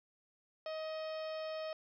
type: harmonic tone with a mistuned harmonic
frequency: 629 Hz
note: D#5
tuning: 19 cents sharp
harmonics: 1 / 2 / 3 / 4 / 5 / 6 / 7 / 8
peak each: -39 / -50 / -55 / -55 / -56 / -60 / -59 / -55 dBFS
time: 0.66-1.73 s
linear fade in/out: 2 ms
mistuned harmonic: 8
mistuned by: +79 cents
effects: 13-bit